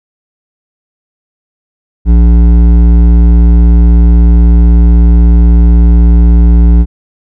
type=tone with hard clipping; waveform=triangle; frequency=58.1 Hz; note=A#1; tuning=5 cents flat; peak=-3 dBFS; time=2.05-6.86 s; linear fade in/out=50 ms; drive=14 dB; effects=none